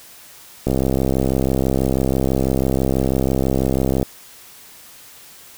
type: click train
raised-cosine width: 2 ms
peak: -5 dBFS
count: 223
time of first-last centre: 0.67-4.029 s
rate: 66.1 Hz
effects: white hiss -43 dBFS RMS until 5.57 s